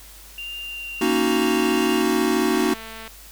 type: tone with vibrato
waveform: sine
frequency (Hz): 2782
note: F7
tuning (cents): -7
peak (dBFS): -30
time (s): 0.38-2.02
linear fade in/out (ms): 2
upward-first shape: triangle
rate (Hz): 1.4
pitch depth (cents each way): 10
type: chord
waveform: square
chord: D# minor seventh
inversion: second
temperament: equal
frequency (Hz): 233.1 / 277.2 / 311.1 / 370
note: A#3 / C#4 / D#4 / F#4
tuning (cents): 0 / 0 / 0 / 0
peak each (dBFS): -25 / -26 / -24 / -23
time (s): 1.01-2.74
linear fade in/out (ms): 5
type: click train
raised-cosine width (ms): 0.3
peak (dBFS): -22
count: 123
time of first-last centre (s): 2.53-3.077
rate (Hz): 223
effects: added 50 Hz sine -46 dBFS peak until 3.31 s + white hiss -45 dBFS RMS until 3.31 s